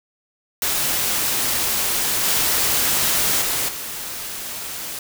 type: noise with level steps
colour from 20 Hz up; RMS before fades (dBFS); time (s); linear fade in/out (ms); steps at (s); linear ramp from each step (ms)
white; -21 / -19 / -22 / -30; 0.62-4.99; 2; 2.23 / 3.41 / 3.68; 10
effects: none